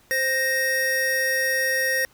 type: tone pair together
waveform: square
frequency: 522.8 / 1864.7 Hz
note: C5 / A#6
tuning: -1 / 0 cents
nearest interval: octave + minor seventh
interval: 2201 cents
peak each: -28 / -22 dBFS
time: 0.11-2.05 s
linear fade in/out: 0 ms
effects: pink hiss -57 dBFS RMS until 2.13 s